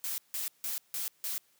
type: noise bursts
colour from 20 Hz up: blue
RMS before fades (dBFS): -35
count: 5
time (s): 0.04-1.38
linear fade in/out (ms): 0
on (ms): 140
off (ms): 160
effects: white hiss -68 dBFS RMS until 1.59 s + high-pass 100 Hz 12 dB/octave